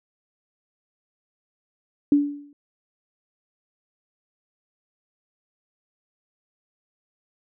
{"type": "tone with exponential decay", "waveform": "sine", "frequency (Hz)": 288.4, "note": "D4", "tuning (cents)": -31, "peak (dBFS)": -11, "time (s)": [2.12, 2.53], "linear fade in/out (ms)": 2, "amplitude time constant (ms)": 89, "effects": []}